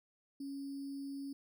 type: tone with sample-and-hold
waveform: sine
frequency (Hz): 277.2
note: C#4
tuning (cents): 0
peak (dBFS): -40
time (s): 0.4-1.33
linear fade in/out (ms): 5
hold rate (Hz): 4900
effects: none